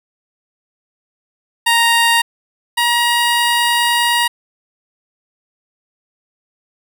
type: tone pair in turn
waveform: 15% pulse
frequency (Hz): 932.3 / 949.7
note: A#5 / A#5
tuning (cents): 0 / +32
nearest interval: unison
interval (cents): 32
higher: second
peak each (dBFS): -4 / -6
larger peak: first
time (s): 1.66-2.22 / 2.77-4.28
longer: second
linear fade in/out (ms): 10
effects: none